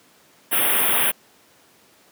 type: band-stop noise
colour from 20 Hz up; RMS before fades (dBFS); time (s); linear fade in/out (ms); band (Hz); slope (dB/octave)
white; -19; 0.51-1.12; 20; 3500 to 9200; 96
effects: pink hiss -54 dBFS RMS until 2.11 s + high-pass 200 Hz 12 dB/octave